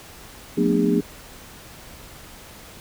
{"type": "tone cluster", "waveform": "sine", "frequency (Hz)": [180.1, 223.8, 245.9, 299.7, 407], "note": ["F#3", "A3", "B3", "D4", "G#4"], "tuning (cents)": [-46, 30, -7, 35, -35], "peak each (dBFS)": -23, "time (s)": [0.57, 1.01], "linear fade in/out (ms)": 10, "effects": ["pink hiss -43 dBFS RMS until 2.8 s"]}